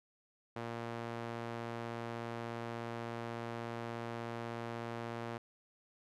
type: tone with band-pass filter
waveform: sawtooth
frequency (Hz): 116.54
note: A#2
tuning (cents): 0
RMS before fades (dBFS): -42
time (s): 0.56-5.38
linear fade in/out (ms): 5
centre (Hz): 830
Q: 0.51
effects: none